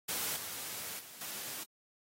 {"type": "noise with level steps", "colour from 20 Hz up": "white", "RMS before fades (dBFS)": [-36, -42, -51, -42], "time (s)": [0.08, 1.64], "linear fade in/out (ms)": 10, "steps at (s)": [0.36, 0.99, 1.21], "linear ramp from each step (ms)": 2, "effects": ["high-pass 100 Hz 12 dB/octave", "AAC 48 kbps"]}